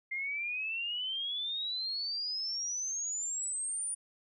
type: exponential sweep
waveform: sine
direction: up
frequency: 2093 to 9540 Hz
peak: -33 dBFS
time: 0.11-3.95 s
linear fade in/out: 10 ms
effects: none